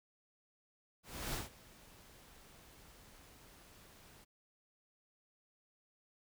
pink noise with ADSR envelope, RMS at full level -39 dBFS, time 1.03-4.25 s, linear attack 310 ms, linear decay 150 ms, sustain -21 dB, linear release 18 ms, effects none

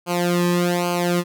sawtooth tone with flanger, 175.6 Hz, F3, 10 cents sharp, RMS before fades -20 dBFS, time 0.06-1.24 s, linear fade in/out 50 ms, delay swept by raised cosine 0.54 to 1.41 ms, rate 1.2 Hz, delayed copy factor -0.95, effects none

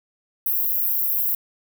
pink high-pass noise, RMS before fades -22 dBFS, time 0.46-1.35 s, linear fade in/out 2 ms, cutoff 12000 Hz, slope 96 dB/octave, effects none

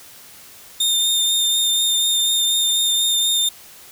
sawtooth tone with vibrato, 3634 Hz, A#7, 45 cents flat, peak -13 dBFS, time 0.8-3.49 s, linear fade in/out 5 ms, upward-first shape sine, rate 4.1 Hz, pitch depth 14 cents each way, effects white hiss -43 dBFS RMS until 3.91 s

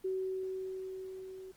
sine tone with level ramp, 377.3 Hz, F#4, 34 cents sharp, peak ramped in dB -31 to -45 dBFS, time 0.04-1.52 s, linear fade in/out 10 ms, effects pink hiss -64 dBFS RMS until 1.56 s + Opus 24 kbps

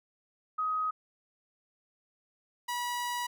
sine / sawtooth tone pair in turn, 1259 / 970.5 Hz, D#6 / B5, +20 / -31 cents, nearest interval perfect fourth, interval 451 cents, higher first, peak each -28 dBFS, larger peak neither, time 0.58-0.91 / 2.68-3.27 s, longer second, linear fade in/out 10 ms, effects none

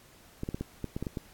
clicks, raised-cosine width 3 ms, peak -20 dBFS, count 9, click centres 0.434 / 0.489 / 0.545 / 0.61 / 0.843 / 0.965 / 1.026 / 1.068 / 1.172 s, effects pink hiss -57 dBFS RMS until 1.33 s + AAC 64 kbps

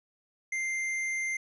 triangle tone with hard clipping, 2093 Hz, C7, in tune, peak -31 dBFS, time 0.52-1.37 s, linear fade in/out 5 ms, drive 13 dB, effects low-pass 10000 Hz 12 dB/octave

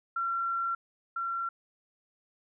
sine tone pair in turn, 1364 / 1364 Hz, F6 / F6, -41 / -41 cents, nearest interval unison, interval 0 cents, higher neither, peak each -28 / -30 dBFS, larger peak first, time 0.16-0.75 / 1.16-1.49 s, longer first, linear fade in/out 5 ms, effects none

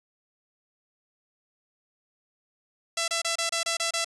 5% pulse tone bursts, 669 Hz, E5, 25 cents sharp, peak -14 dBFS, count 8, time 2.97-4.046 s, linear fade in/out 5 ms, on 110 ms, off 28 ms, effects resampled to 24000 Hz

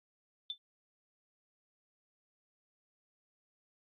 sine tone with exponential decay, 3535 Hz, A7, 7 cents sharp, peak -32 dBFS, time 0.5-0.58 s, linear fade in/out 1 ms, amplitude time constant 17 ms, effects Opus 48 kbps

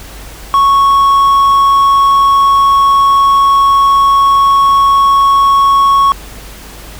triangle tone, 1106 Hz, C#6, 4 cents flat, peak -3 dBFS, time 0.54-6.12 s, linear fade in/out 0 ms, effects added 50 Hz sine -31 dBFS peak until 6.99 s + pink hiss -32 dBFS RMS until 6.99 s

